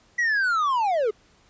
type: linear sweep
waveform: triangle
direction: down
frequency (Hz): 1966 to 400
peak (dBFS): -18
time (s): 0.18-1.11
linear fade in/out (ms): 10
effects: pink hiss -59 dBFS RMS until 1.49 s + resampled to 16000 Hz